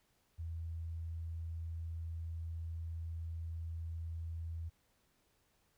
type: tone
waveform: sine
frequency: 82.41 Hz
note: E2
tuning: in tune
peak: -39 dBFS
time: 0.38-4.7 s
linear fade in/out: 20 ms
effects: pink hiss -75 dBFS RMS until 5.77 s